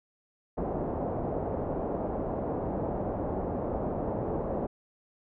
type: low-pass noise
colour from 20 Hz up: white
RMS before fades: -32 dBFS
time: 0.57-4.67 s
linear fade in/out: 10 ms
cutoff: 700 Hz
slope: 24 dB/octave
effects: none